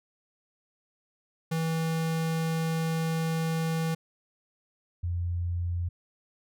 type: tone pair in turn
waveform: square / sine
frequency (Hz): 162.5 / 87.13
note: E3 / F2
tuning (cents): -24 / -4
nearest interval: major seventh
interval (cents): 1080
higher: first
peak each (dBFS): -27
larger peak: neither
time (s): 1.51-3.95 / 5.03-5.89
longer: first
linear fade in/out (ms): 10
effects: none